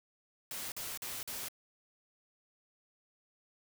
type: noise bursts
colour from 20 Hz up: white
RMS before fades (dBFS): -41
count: 4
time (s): 0.51-1.485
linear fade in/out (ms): 2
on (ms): 210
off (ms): 45
effects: none